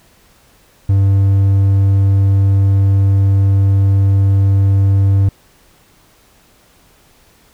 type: tone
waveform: triangle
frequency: 98 Hz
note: G2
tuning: in tune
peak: -6 dBFS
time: 0.89-5.29 s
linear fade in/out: 5 ms
effects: pink hiss -50 dBFS RMS until 7.53 s